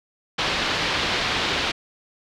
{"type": "low-pass noise", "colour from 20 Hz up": "white", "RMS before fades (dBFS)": -24, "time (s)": [0.38, 1.72], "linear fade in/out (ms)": 10, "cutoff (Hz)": 4100, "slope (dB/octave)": 24, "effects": []}